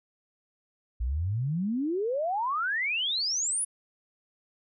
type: exponential sweep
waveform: sine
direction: up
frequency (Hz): 55 to 10548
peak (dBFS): -26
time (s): 1-3.65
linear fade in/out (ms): 10
effects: none